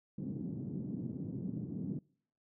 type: band-pass noise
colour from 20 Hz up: white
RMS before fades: -40 dBFS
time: 0.18-1.99 s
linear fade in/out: 5 ms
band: 130 to 250 Hz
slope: 24 dB/octave
effects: noise-tail reverb RT60 0.6 s tail -26 dB re dry